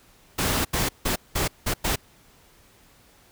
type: noise bursts at uneven times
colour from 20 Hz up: pink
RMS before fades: -24 dBFS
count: 6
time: 0.38-0.65 / 0.73-0.89 / 1.05-1.16 / 1.35-1.48 / 1.66-1.74 / 1.84-1.96 s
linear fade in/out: 10 ms
effects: pink hiss -56 dBFS RMS until 3.31 s